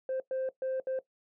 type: tone bursts at uneven times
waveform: sine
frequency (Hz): 523.3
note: C5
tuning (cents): 0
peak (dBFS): -28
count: 4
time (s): 0.09-0.2 / 0.31-0.49 / 0.62-0.8 / 0.87-0.99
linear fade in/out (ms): 2
effects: noise-tail reverb RT60 0.1 s tail -17 dB re dry + tanh soft clip ceiling -28 dBFS